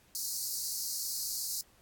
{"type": "high-pass noise", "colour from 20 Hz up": "pink", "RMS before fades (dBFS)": -36, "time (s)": [0.15, 1.61], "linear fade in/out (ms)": 0, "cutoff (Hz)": 4300, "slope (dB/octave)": 96, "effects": ["pink hiss -64 dBFS RMS until 1.81 s", "AAC 64 kbps"]}